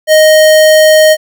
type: tone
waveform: square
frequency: 622.3 Hz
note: D#5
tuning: in tune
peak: -3 dBFS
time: 0.07-1.17 s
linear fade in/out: 50 ms
effects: none